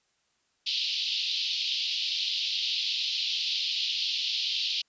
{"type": "band-pass noise", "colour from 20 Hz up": "white", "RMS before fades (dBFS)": -30, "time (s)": [0.66, 4.82], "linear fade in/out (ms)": 10, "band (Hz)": [2800, 4700], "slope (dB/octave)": 48, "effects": ["white hiss -72 dBFS RMS until 4.88 s", "resampled to 16000 Hz"]}